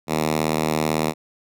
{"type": "tone with high-pass filter", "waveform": "5% pulse", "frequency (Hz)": 78, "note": "D#2", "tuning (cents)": 5, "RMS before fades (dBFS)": -22, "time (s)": [0.07, 1.14], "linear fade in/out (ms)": 50, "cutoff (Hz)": 170, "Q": 1.3, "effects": []}